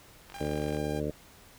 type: click train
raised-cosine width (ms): 0.3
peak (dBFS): -30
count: 23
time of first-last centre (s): 0.3-0.769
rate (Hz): 46.9
type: tone with tremolo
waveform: sawtooth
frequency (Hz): 799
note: G5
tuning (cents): +33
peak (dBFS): -36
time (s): 0.34-1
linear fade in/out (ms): 5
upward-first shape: sine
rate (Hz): 18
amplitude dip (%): 30
type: harmonic tone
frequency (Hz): 74.7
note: D2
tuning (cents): +30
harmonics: 1 / 2 / 3 / 4 / 5 / 6 / 7 / 8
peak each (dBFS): -39 / -36 / -39 / -36 / -40 / -36 / -40 / -39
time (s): 0.4-1.11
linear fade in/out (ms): 5
effects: pink hiss -55 dBFS RMS until 1.58 s